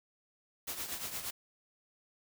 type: noise with tremolo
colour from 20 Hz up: white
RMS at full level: -37 dBFS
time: 0.67-1.31 s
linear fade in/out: 10 ms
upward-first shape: triangle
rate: 8.6 Hz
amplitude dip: 70%
effects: none